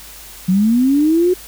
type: linear sweep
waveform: sine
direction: up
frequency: 178 to 370 Hz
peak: -10 dBFS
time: 0.48-1.34 s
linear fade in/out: 10 ms
effects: added 50 Hz sine -43 dBFS peak until 1.47 s + white hiss -37 dBFS RMS until 1.47 s